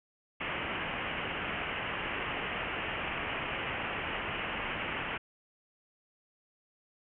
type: low-pass noise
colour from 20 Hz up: white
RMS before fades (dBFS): -36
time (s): 0.4-5.18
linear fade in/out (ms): 10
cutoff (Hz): 3000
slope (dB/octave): 96
effects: none